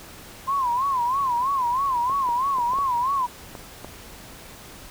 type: tone with vibrato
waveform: sine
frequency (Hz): 1031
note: C6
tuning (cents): -26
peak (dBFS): -20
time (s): 0.47-3.27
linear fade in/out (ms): 20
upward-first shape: sine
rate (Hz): 3.1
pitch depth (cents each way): 150
type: clicks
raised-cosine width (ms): 1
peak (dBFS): -22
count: 7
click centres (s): 2.097 / 2.289 / 2.585 / 2.735 / 2.787 / 3.552 / 3.846
effects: pink hiss -43 dBFS RMS until 4.9 s